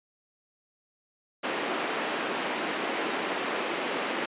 pink band-pass noise, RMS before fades -31 dBFS, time 1.43-4.26 s, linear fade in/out 10 ms, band 260 to 3200 Hz, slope 24 dB/octave, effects resampled to 8000 Hz

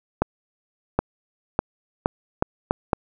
accelerating click train, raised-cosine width 1 ms, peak -4 dBFS, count 7, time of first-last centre 0.22-2.932 s, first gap 770 ms, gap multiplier 0.78, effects none

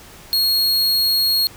45% pulse tone, 4296 Hz, C8, 45 cents sharp, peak -14 dBFS, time 0.33-1.47 s, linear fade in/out 0 ms, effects pink hiss -42 dBFS RMS until 1.56 s

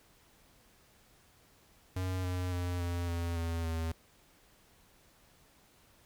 square tone with pitch steps, 92.5 / 90.6 / 88.73 / 86.91 / 85.12 / 83.37 / 81.65 Hz, F#2 / F#2 / F2 / F2 / F2 / E2 / E2, 0 / -36 / +28 / -8 / -44 / +20 / -16 cents, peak -33 dBFS, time 1.96-3.92 s, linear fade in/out 5 ms, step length 280 ms, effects pink hiss -64 dBFS RMS until 6.05 s

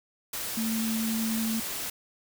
sine tone in noise, 223.6 Hz, A3, 28 cents sharp, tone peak -27 dBFS, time 0.57-1.6 s, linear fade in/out 5 ms, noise white, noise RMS -34 dBFS, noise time 0.33-1.9 s, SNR +4 dB, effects none

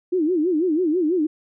sine tone with vibrato, 334.1 Hz, E4, 23 cents sharp, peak -17 dBFS, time 0.12-1.27 s, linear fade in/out 10 ms, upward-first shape sine, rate 6.1 Hz, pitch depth 200 cents each way, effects none

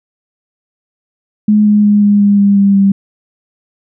sine tone with pitch steps, 210.8 / 208.7 / 206.7 / 204.7 / 202.7 / 200.7 / 198.74 / 196.8 Hz, G#3 / G#3 / G#3 / G#3 / G#3 / G3 / G3 / G3, +26 / +9 / -8 / -25 / -42 / +41 / +24 / +7 cents, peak -5 dBFS, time 1.48-2.92 s, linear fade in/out 5 ms, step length 180 ms, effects none

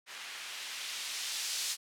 violet noise with low-pass filter sweep, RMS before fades -39 dBFS, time 0.06-1.77 s, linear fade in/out 50 ms, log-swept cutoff 2000 to 5400 Hz, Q 0.9, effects none

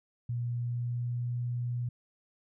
sine tone with pitch glide, 120 to 121.46 Hz, B2 to B2, -49 to -28 cents, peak -30 dBFS, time 0.29-1.89 s, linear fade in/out 5 ms, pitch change +21 cents, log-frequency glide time 0.39-1.35 s, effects none

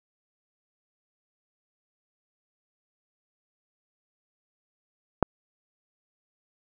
click, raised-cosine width 1 ms, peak -4 dBFS, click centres 5.227 s, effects none

